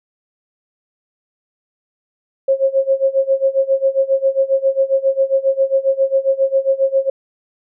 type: tone with tremolo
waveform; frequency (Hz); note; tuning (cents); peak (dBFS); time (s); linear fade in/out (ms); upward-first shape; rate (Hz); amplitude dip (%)
sine; 539; C#5; -49; -9; 2.48-7.1; 5; sine; 7.4; 90
effects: none